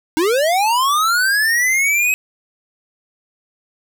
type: linear sweep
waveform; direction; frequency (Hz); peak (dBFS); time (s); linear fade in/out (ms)
square; up; 299.5 to 2557; -14; 0.17-2.14; 0
effects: none